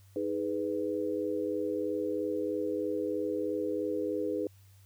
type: chord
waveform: sine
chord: G# minor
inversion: second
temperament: just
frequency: 311.5 / 415.3 / 498.4 Hz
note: D#4 / G#4 / B4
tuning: +2 / 0 / +16 cents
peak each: -34 dBFS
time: 0.16-4.47 s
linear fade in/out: 2 ms
effects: added 97 Hz sine -55 dBFS peak until 4.85 s + white hiss -66 dBFS RMS until 4.85 s